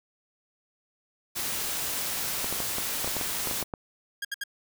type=noise; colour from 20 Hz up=white; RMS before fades=-31 dBFS; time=1.35-3.64 s; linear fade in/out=20 ms
type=clicks; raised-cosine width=1 ms; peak=-19 dBFS; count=12; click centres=2.444 / 2.526 / 2.603 / 2.784 / 3.045 / 3.076 / 3.167 / 3.212 / 3.473 / 3.512 / 3.627 / 3.738 s
type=tone bursts; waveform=sawtooth; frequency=1627 Hz; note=G#6; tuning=36 cents flat; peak=-26 dBFS; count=3; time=4.22-4.438 s; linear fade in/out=5 ms; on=28 ms; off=67 ms
effects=none